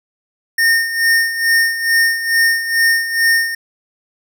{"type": "tone with tremolo", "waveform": "square", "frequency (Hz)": 1829, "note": "A#6", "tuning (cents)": -33, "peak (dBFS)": -10, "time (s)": [0.58, 3.55], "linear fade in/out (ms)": 5, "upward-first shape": "sine", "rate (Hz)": 2.3, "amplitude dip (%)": 70, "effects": []}